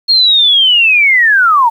sine linear sweep, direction down, 4300 to 880 Hz, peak -5 dBFS, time 0.08-1.7 s, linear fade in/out 20 ms, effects 7-bit

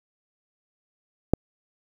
click, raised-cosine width 2 ms, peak -4 dBFS, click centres 1.336 s, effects 7-bit

